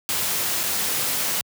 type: noise with dropouts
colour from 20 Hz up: white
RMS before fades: -24 dBFS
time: 0.09-1.41 s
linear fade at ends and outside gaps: 0 ms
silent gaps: 0.632-0.637 s
effects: high-pass 80 Hz 12 dB/octave